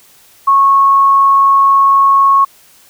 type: tone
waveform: sine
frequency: 1099 Hz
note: C#6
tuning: 15 cents flat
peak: -5 dBFS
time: 0.47-2.45 s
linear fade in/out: 10 ms
effects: white hiss -45 dBFS RMS until 2.89 s